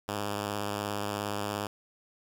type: tone with vibrato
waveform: 5% pulse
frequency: 102.7 Hz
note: G#2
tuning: 19 cents flat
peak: -20 dBFS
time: 0.08-1.67 s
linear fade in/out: 5 ms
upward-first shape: sine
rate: 17 Hz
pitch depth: 29 cents each way
effects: 10-bit